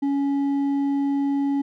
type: tone with hard clipping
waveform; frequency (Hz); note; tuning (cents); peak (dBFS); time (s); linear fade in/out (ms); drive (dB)
sine; 279.7; C#4; +16; -21; 0.02-1.62; 10; 4
effects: none